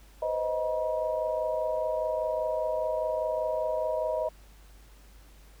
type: tone cluster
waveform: sine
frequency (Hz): 502 / 527 / 628 / 960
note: B4 / C5 / D#5 / B5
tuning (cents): +28 / +12 / +16 / -49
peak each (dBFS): -35 / -36 / -28 / -36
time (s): 0.22-4.29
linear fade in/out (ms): 5
effects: added 50 Hz sine -51 dBFS peak until 5.6 s + pink hiss -59 dBFS RMS until 5.6 s